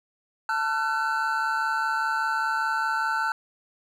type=tone cluster; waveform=triangle; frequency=887 / 1359 / 1504 Hz; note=A5 / F6 / F#6; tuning=+14 / -48 / +28 cents; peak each=-26 dBFS; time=0.49-3.32 s; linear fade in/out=2 ms; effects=none